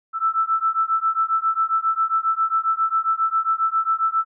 sine beating tone pair, 1318.5 / 1325.9 Hz, E6 / E6, 0 / +10 cents, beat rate 7.4 Hz, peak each -21 dBFS, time 0.13-4.25 s, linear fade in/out 50 ms, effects none

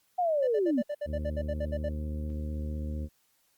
sine linear sweep, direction down, 740 to 220 Hz, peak -24 dBFS, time 0.18-0.82 s, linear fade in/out 10 ms
triangle tone bursts, 587.3 Hz, D5, in tune, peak -28 dBFS, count 13, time 0.42-1.892 s, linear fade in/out 10 ms, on 56 ms, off 62 ms
harmonic tone, 75.7 Hz, D#2, 47 cents flat, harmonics 1 / 2 / 3 / 4 / 5 / 6 / 7, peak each -32 / -43 / -40 / -46 / -53 / -55 / -48 dBFS, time 1.05-3.09 s, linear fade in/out 50 ms
effects white hiss -70 dBFS RMS until 3.57 s + Opus 48 kbps

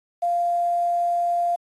sine tone with quantisation, 695 Hz, F5, 9 cents flat, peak -19 dBFS, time 0.22-1.56 s, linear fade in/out 10 ms, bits 8, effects AAC 32 kbps

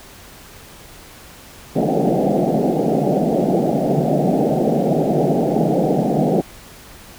pink band-pass noise, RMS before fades -17 dBFS, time 1.75-6.42 s, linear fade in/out 20 ms, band 140 to 790 Hz, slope 96 dB/octave, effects pink hiss -41 dBFS RMS until 7.18 s

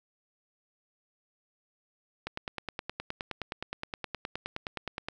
click train, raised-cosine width 0.3 ms, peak -18 dBFS, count 28, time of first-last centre 2.27-5.085 s, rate 9.59 Hz, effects none

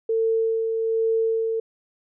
sine tone with tremolo, 450 Hz, A4, 39 cents sharp, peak -18 dBFS, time 0.09-1.6 s, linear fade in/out 5 ms, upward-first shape sine, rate 1.2 Hz, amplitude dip 35%, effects none

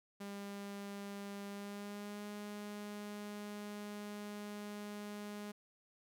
sawtooth tone with pitch glide, 200.8 to 207 Hz, G3 to G#3, +42 to -5 cents, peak -40 dBFS, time 0.2-5.52 s, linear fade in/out 10 ms, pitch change +53 cents, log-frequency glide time 1.48-2.26 s, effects none

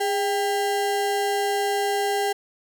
square ring-modulated tone, 600 Hz, D5, 37 cents sharp, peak -19 dBFS, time 0-2.33 s, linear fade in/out 10 ms, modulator 191 Hz, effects none

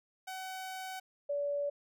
sawtooth / sine tone pair in turn, 754 / 574 Hz, F#5 / D5, +32 / -40 cents, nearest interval perfect fourth, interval 472 cents, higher first, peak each -36 / -31 dBFS, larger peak second, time 0.27-1 / 1.29-1.7 s, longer first, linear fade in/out 10 ms, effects none

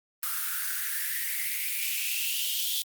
blue noise with high-pass filter sweep, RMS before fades -30 dBFS, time 0.23-2.82 s, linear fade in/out 0 ms, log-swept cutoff 1300 to 3400 Hz, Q 6.5, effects Opus 32 kbps

